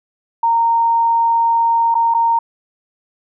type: tone with dropouts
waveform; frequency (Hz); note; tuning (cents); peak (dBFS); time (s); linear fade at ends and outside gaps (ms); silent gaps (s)
sine; 924; A#5; -16; -11; 0.43-2.39; 5; 1.944-1.951 / 2.14-2.146
effects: none